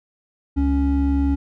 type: tone pair together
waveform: triangle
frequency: 69.75 / 279 Hz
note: C#2 / C#4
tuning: +11 / +11 cents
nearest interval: 2 octaves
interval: 2400 cents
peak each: -17 / -17 dBFS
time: 0.56-1.36 s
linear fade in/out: 20 ms
effects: none